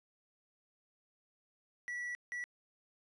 triangle tone bursts at uneven times, 1947 Hz, B6, 25 cents flat, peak -36 dBFS, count 2, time 1.88-2.15 / 2.32-2.44 s, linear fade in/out 0 ms, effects resampled to 22050 Hz

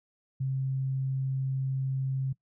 sine tone, 133.3 Hz, C3, 33 cents sharp, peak -27 dBFS, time 0.4-2.33 s, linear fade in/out 10 ms, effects noise-tail reverb RT60 0.1 s tail -20 dB re dry

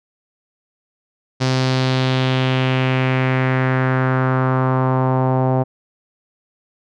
sawtooth tone with low-pass filter sweep, 130 Hz, C3, 11 cents flat, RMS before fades -17 dBFS, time 1.4-5.64 s, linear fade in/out 20 ms, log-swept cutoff 5200 to 750 Hz, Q 2.4, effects none

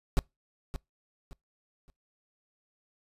brown noise with echo, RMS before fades -22 dBFS, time 0.17-0.19 s, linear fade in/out 0 ms, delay 570 ms, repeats 3, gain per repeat -11 dB, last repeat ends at 1.9 s, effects noise-tail reverb RT60 0.2 s tail -25 dB re dry + resampled to 32000 Hz

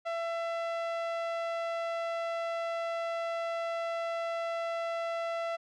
sawtooth tone with low-pass filter, 670 Hz, E5, 28 cents sharp, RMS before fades -34 dBFS, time 0.05-5.57 s, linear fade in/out 20 ms, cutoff 2900 Hz, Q 0.5, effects none

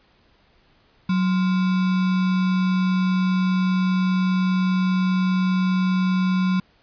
sine tone with sample-and-hold, 185 Hz, F#3, in tune, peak -17 dBFS, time 1.09-6.6 s, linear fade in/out 5 ms, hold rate 1225 Hz, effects pink hiss -59 dBFS RMS until 6.82 s + resampled to 11025 Hz

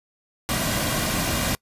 pink noise with comb filter, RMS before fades -24 dBFS, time 0.49-1.55 s, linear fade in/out 0 ms, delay 2.3 ms, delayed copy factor -0.5, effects noise-tail reverb RT60 0.1 s tail -25 dB re dry + resampled to 32000 Hz

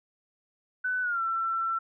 sine tone with pitch glide, 1500 to 1344.1 Hz, F#6 to E6, +23 to +33 cents, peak -26 dBFS, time 0.84-1.79 s, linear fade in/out 10 ms, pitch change -190 cents, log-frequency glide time 1.02-1.21 s, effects none

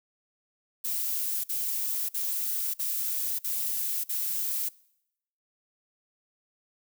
violet noise bursts, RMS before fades -30 dBFS, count 6, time 0.84-4.69 s, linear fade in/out 10 ms, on 600 ms, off 50 ms, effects noise-tail reverb RT60 0.8 s tail -23 dB re dry

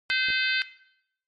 harmonic tone, 515 Hz, C5, 28 cents flat, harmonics 3 / 4 / 5 / 6 / 7 / 8 / 9, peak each -26 / -28 / -30 / -32 / -33 / -34 / -35 dBFS, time 0.1-0.62 s, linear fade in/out 0 ms
clicks, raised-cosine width 2 ms, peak -30 dBFS, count 2, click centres 0.286 / 0.303 s
effects noise-tail reverb RT60 0.7 s tail -17 dB re dry + MP3 48 kbps

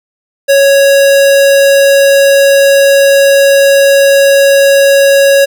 square tone, 554 Hz, C#5, 1 cent flat, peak -4 dBFS, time 0.48-5.46 s, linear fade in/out 20 ms, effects none

